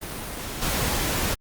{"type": "noise with level steps", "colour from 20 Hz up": "pink", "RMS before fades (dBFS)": [-33, -25], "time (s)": [0.01, 1.35], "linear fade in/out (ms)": 20, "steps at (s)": 0.62, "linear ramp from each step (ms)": 5, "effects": ["Opus 32 kbps"]}